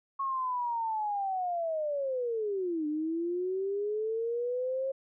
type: linear two-way sweep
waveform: sine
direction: down then up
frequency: 1100 to 297.1 to 541 Hz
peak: -29 dBFS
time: 0.19-4.92 s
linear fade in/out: 10 ms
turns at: 2.87 s
effects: none